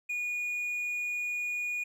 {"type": "tone", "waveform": "triangle", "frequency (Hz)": 2449, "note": "D#7", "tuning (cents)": -28, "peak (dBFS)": -29, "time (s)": [0.09, 1.84], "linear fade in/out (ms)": 10, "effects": []}